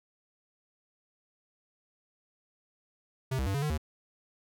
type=tone with pitch steps; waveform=square; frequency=131.5 / 65.9 / 97.6 / 140.4 / 150.9 / 76.8 Hz; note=C3 / C2 / G2 / C#3 / D3 / D#2; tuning=+9 / +13 / -7 / +22 / +47 / -22 cents; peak=-29 dBFS; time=3.31-3.778 s; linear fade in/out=10 ms; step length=78 ms; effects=none